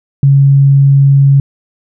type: tone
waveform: sine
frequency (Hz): 138.6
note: C#3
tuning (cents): 0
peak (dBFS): -3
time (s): 0.23-1.4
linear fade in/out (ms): 2
effects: none